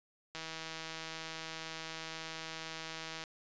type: click train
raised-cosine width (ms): 0.2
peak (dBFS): -25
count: 466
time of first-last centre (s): 0.35-3.238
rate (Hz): 161
effects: resampled to 16000 Hz